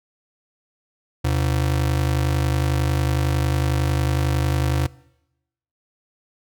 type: ring-modulated tone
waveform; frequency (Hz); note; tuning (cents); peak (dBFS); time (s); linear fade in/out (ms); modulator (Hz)
square; 103.6; G#2; -4; -16; 1.24-4.87; 10; 25.5
effects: noise-tail reverb RT60 0.9 s tail -22 dB re dry